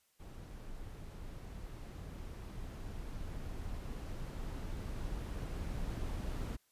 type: noise with level ramp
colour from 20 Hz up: brown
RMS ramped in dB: -48 to -38 dBFS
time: 0.19-6.57 s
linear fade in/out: 20 ms
effects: white hiss -74 dBFS RMS until 6.71 s + resampled to 32000 Hz